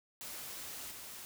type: noise with level steps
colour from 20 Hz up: white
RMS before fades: -45 / -48 dBFS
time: 0.21-1.25 s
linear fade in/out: 0 ms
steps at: 0.91 s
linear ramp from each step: 2 ms
effects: none